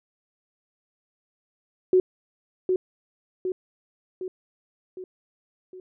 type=tone with echo; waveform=sine; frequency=370 Hz; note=F#4; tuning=in tune; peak=-14 dBFS; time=1.93-2 s; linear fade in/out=2 ms; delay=760 ms; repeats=5; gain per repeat=-5 dB; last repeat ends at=5.8 s; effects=none